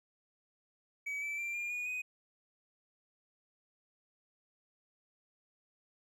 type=tone with pitch steps; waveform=triangle; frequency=2276 / 2318 / 2362 / 2406 / 2451 / 2496 Hz; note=C#7 / D7 / D7 / D7 / D#7 / D#7; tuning=+45 / -23 / +9 / +41 / -27 / +5 cents; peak=-34 dBFS; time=1.06-2.02 s; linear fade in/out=10 ms; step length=160 ms; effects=none